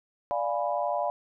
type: chord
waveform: sine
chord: D diminished seventh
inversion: none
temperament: equal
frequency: 587.3 / 698.5 / 830.6 / 987.8 Hz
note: D5 / F5 / Ab5 / Cb6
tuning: 0 / 0 / 0 / 0 cents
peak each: -30 / -30 / -33 / -33 dBFS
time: 0.31-1.1 s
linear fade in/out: 0 ms
effects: none